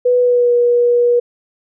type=tone with pitch glide; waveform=sine; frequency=493.9 to 481.8 Hz; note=B4 to B4; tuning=0 to -43 cents; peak=-9 dBFS; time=0.05-1.2 s; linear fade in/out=10 ms; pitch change=-43 cents; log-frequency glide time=0.2-0.53 s; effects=none